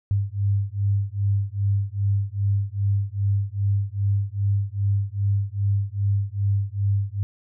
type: beating tone pair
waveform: sine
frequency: 98.9 / 101.4 Hz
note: G2 / G#2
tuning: +16 / -41 cents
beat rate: 2.5 Hz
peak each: -23 dBFS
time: 0.11-7.23 s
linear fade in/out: 0 ms
effects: none